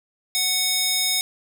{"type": "tone with high-pass filter", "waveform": "square", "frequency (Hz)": 740, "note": "F#5", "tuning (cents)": 0, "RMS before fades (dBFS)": -22, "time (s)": [0.35, 1.21], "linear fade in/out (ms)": 0, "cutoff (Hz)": 3700, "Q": 1.1, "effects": ["7-bit"]}